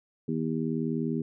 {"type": "harmonic tone", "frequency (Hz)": 80, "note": "D#2", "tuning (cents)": 49, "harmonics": [2, 3, 4, 5], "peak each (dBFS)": [-32, -30, -34, -35], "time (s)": [0.28, 1.22], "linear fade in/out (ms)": 5, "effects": []}